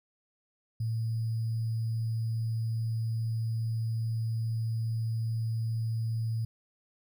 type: tone with sample-and-hold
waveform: sine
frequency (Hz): 112.8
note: A2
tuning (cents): +44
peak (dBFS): -28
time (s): 0.8-6.45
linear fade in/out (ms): 5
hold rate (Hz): 4900
effects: none